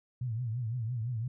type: tone with vibrato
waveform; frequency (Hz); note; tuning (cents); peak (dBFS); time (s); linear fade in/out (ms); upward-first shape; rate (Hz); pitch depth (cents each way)
sine; 117.6; A#2; +16; -31; 0.21-1.28; 5; triangle; 5.9; 170
effects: none

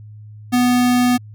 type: tone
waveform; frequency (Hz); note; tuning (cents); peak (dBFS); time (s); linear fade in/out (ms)
square; 246.9; B3; 0; -13; 0.52-1.18; 20
effects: added 106 Hz sine -35 dBFS peak until 1.34 s

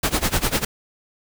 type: noise with tremolo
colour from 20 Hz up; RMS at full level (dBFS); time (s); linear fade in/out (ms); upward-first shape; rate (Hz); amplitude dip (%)
pink; -18; 0.03-0.65; 5; sine; 10; 90
effects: none

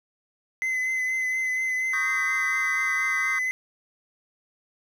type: tone with vibrato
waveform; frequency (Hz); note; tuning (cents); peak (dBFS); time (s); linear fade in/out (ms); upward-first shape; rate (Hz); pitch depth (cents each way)
triangle; 2039; C7; -45; -22; 0.62-3.51; 0; triangle; 4.2; 25
type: chord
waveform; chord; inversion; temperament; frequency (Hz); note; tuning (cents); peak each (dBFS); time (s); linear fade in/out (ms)
triangle; Eb dominant seventh; third; equal; 1108.7 / 1244.5 / 1568 / 1864.7; Db6 / Eb6 / G6 / Bb6; 0 / 0 / 0 / 0; -33 / -33 / -30 / -32; 1.93-3.39; 5
effects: 9-bit

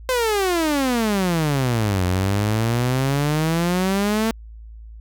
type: exponential two-way sweep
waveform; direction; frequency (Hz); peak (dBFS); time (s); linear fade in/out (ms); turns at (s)
sawtooth; down then up; 522 to 89 to 227.5; -14; 0.09-4.31; 0; 2.05
effects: added 55 Hz sine -36 dBFS peak until 5 s

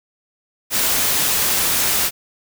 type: noise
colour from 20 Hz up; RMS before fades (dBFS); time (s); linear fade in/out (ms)
white; -18; 0.7-2.11; 50
effects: none

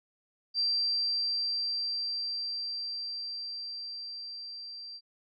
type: tone with level ramp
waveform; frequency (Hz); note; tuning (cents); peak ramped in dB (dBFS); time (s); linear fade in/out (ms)
sine; 4707; D8; +3; -25 to -41; 0.54-5.01; 50
effects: none

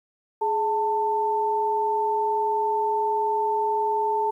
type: tone pair together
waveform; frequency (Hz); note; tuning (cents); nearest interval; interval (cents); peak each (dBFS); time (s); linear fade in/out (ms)
sine; 420.6 / 889.3; G#4 / A5; +22 / +18; octave + minor second; 1296; -26 / -22; 0.41-4.31; 10
effects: 10-bit

